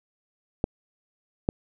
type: clicks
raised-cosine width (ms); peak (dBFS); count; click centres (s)
2; -9; 2; 0.641 / 1.489
effects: none